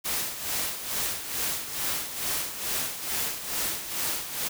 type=noise with tremolo; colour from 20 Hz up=white; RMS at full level=-28 dBFS; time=0.04-4.49 s; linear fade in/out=20 ms; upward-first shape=sine; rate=2.3 Hz; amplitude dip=65%; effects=none